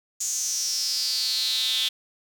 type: tone with high-pass filter sweep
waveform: square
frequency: 118.8 Hz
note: A#2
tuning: 33 cents sharp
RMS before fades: -26 dBFS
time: 0.2-1.89 s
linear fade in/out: 10 ms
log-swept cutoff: 6800 to 3400 Hz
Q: 7.5
effects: none